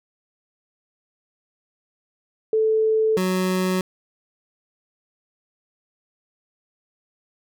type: tone pair in turn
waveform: sine / 25% pulse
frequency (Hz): 438.6 / 185.21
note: A4 / F#3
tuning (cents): -6 / +2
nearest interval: octave + minor third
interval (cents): 1492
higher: first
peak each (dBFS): -16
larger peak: neither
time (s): 2.53-3.17 / 3.17-3.81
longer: neither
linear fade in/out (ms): 2
effects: none